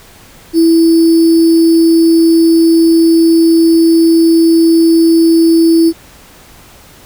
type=tone with sample-and-hold; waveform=sine; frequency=329.6 Hz; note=E4; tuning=in tune; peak=-4 dBFS; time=0.53-5.93 s; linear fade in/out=50 ms; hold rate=4900 Hz; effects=pink hiss -39 dBFS RMS until 7.05 s